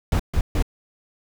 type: noise bursts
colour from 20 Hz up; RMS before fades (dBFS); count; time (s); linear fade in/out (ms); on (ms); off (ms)
brown; -19; 3; 0.12-0.625; 2; 75; 140
effects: none